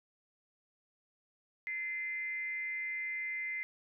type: tone with frequency modulation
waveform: sine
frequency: 2067 Hz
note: C7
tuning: 22 cents flat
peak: -35 dBFS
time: 1.67-3.63 s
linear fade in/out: 0 ms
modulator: 337 Hz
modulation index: 0.32
effects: none